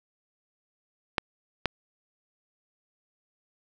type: clicks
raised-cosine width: 0.3 ms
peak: -7 / -8 dBFS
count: 2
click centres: 1.182 / 1.657 s
effects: none